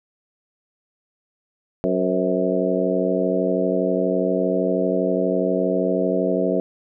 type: harmonic tone with a mistuned harmonic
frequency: 92.5 Hz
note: F#2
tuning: in tune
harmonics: 2 / 3 / 4 / 5 / 6 / 7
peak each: -25 / -25 / -25 / -25 / -25 / -25 dBFS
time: 1.84-6.6 s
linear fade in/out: 0 ms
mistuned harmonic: 6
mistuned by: -66 cents
effects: none